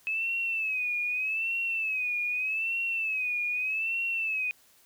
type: tone with vibrato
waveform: sine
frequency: 2579 Hz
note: E7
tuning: 39 cents flat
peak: -27 dBFS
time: 0.07-4.51 s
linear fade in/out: 0 ms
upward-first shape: sine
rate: 0.82 Hz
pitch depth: 100 cents each way
effects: white hiss -61 dBFS RMS until 4.85 s